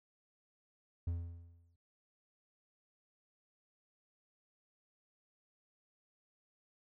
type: tone with exponential decay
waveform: triangle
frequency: 85.2 Hz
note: F2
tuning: 42 cents flat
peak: -30 dBFS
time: 1.07-1.76 s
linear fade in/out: 5 ms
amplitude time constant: 150 ms
effects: none